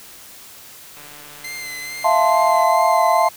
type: click train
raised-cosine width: 0.3 ms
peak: -26 dBFS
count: 246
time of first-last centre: 0.97-2.637 s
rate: 147 Hz
type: tone with vibrato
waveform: sawtooth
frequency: 2068 Hz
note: C7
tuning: 21 cents flat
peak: -25 dBFS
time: 1.44-3.29 s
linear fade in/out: 5 ms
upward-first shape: sine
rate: 2.3 Hz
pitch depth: 30 cents each way
type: chord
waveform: sine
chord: F major seventh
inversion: third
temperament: equal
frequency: 659.3 / 698.5 / 880 / 1046.5 Hz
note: E5 / F5 / A5 / C6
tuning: 0 / 0 / 0 / 0 cents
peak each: -18 dBFS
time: 2.04-3.29 s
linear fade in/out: 10 ms
effects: white hiss -41 dBFS RMS until 3.36 s